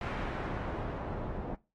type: noise with low-pass filter sweep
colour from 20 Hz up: pink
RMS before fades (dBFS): -37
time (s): 0.01-1.55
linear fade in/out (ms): 2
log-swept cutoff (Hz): 2000 to 680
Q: 0.84
effects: noise-tail reverb RT60 0.3 s tail -21 dB re dry + AAC 32 kbps